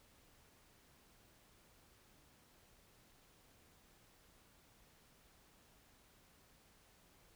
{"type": "silence", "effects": ["pink hiss -68 dBFS RMS until 7.35 s"]}